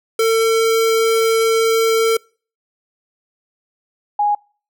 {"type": "tone pair in turn", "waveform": ["square", "sine"], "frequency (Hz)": [450.5, 827.2], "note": ["A4", "G#5"], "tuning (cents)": [41, -7], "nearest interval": "major seventh", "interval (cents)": 1052, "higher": "second", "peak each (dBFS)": -13, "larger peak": "neither", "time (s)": [[0.19, 2.17], [4.19, 4.35]], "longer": "first", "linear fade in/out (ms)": 5, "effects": ["noise-tail reverb RT60 0.4 s tail -26 dB re dry"]}